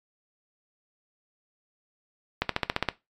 accelerating click train, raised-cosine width 0.3 ms, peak -7 dBFS, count 8, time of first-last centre 2.42-2.887 s, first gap 73 ms, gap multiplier 0.97, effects noise-tail reverb RT60 0.2 s tail -17 dB re dry + MP3 96 kbps

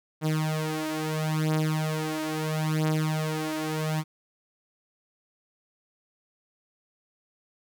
sawtooth beating tone pair, 155.56 / 156.31 Hz, D#3 / D#3, 0 / +8 cents, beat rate 0.75 Hz, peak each -24 / -25 dBFS, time 0.21-4.04 s, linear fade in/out 50 ms, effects none

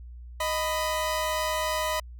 sawtooth tone pair together, 622.3 / 995 Hz, D#5 / B5, 0 / +13 cents, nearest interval minor sixth, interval 813 cents, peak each -25 dBFS, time 0.4-2 s, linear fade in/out 5 ms, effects added 60 Hz sine -40 dBFS peak until 2.19 s

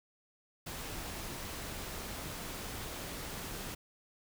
pink noise, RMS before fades -42 dBFS, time 0.66-3.75 s, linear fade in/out 10 ms, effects none

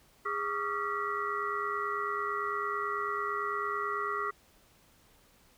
sine tone cluster, 411.4 / 1131 / 1220 / 1372 / 1941 Hz, G#4 / C#6 / D#6 / F6 / B6, -16 / +34 / -34 / -31 / -31 cents, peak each -38 / -36 / -36 / -37 / -39 dBFS, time 0.25-4.31 s, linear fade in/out 10 ms, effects pink hiss -63 dBFS RMS until 5.57 s

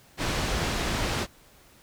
pink low-pass noise, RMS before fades -28 dBFS, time 0.17-1.27 s, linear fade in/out 50 ms, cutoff 6100 Hz, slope 12 dB/octave, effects pink hiss -56 dBFS RMS until 1.82 s

